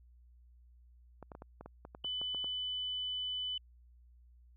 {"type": "clicks", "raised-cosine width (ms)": 1, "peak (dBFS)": -33, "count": 12, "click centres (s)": [1.227, 1.318, 1.351, 1.421, 1.61, 1.66, 1.851, 1.949, 2.046, 2.215, 2.347, 2.444]}
{"type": "tone", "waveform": "sine", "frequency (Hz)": 3000, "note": "F#7", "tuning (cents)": 23, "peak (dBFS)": -35, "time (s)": [2.04, 3.58], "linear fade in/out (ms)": 5}
{"effects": ["added 60 Hz sine -58 dBFS peak until 4.56 s"]}